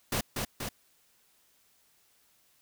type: noise with echo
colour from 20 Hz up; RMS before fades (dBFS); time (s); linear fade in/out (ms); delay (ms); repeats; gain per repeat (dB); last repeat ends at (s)
pink; -30; 0.12-0.21; 5; 240; 2; -3; 0.69
effects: white hiss -67 dBFS RMS until 2.61 s